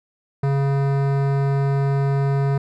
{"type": "tone with hard clipping", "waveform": "sine", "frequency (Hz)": 138.59, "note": "C#3", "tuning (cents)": 0, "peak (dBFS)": -19, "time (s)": [0.43, 2.58], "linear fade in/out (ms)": 5, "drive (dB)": 17, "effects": []}